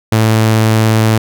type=tone; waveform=sawtooth; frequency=110.4 Hz; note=A2; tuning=6 cents sharp; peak=-4 dBFS; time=0.12-1.18 s; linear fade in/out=5 ms; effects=none